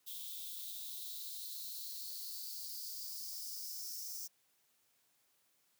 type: noise with high-pass filter sweep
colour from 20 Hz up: violet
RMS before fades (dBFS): -45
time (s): 0.06-4.28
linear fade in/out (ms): 20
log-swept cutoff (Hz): 3400 to 5600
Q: 7.3
effects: white hiss -75 dBFS RMS until 5.79 s + high-pass 80 Hz 12 dB/octave